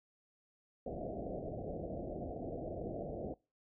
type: low-pass noise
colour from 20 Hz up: white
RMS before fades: -42 dBFS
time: 0.86-3.34 s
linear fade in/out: 2 ms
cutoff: 710 Hz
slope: 96 dB/octave
effects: noise-tail reverb RT60 0.3 s tail -24 dB re dry